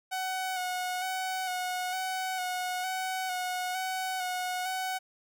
sawtooth tone with vibrato, 740 Hz, F#5, in tune, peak -27 dBFS, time 0.11-4.99 s, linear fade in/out 20 ms, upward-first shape square, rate 1.1 Hz, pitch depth 23 cents each way, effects none

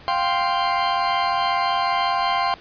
40% pulse chord, F suspended second, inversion none, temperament equal, 698.5 / 784 / 1046.5 Hz, F5 / G5 / C6, 0 / 0 / 0 cents, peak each -24 / -23 / -21 dBFS, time 0.08-2.54 s, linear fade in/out 0 ms, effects pink hiss -45 dBFS RMS until 2.6 s + resampled to 11025 Hz

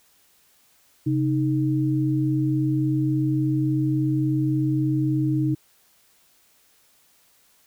sine tone pair together, 133.54 / 310 Hz, C3 / D#4, +36 / -6 cents, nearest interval octave + minor third, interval 1458 cents, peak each -22 dBFS, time 1.06-5.55 s, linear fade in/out 10 ms, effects white hiss -60 dBFS RMS until 7.66 s

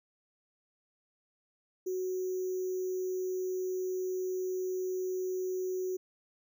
sine tone with sample-and-hold, 370 Hz, F#4, in tune, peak -31 dBFS, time 1.86-5.97 s, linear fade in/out 10 ms, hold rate 6300 Hz, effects none

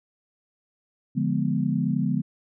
sine chord, D diminished seventh, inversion none, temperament equal with one note detuned, 145.31 / 174.61 / 207.7 / 246.9 Hz, D3 / F3 / Ab3 / Cb4, -18 / 0 / 0 / 0 cents, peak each -27 dBFS, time 1.15-2.22 s, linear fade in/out 20 ms, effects none

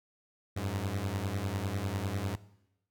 sawtooth beating tone pair, 92.5 / 102.5 Hz, F#2 / G#2, 0 / -22 cents, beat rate 10 Hz, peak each -31 / -31 dBFS, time 0.56-2.36 s, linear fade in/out 10 ms, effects noise-tail reverb RT60 0.9 s tail -19 dB re dry

